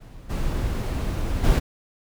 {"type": "noise with level steps", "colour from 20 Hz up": "brown", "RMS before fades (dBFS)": [-42, -25, -17], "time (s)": [0, 1.6], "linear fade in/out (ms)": 20, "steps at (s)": [0.29, 1.43], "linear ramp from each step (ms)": 20, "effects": []}